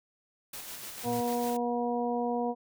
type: noise with tremolo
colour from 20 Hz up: white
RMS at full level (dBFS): -41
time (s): 0.53-1.57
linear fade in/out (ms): 5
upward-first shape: square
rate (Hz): 6.7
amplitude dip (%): 30
type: harmonic tone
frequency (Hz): 240.4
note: B3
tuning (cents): -46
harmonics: 1 / 2 / 3 / 4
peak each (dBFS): -32 / -32 / -33 / -38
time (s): 1.03-2.55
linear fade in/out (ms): 50
type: tone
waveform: sine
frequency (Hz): 116.54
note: A#2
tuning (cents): 0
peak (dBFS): -39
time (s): 1.05-1.21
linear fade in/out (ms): 10
effects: none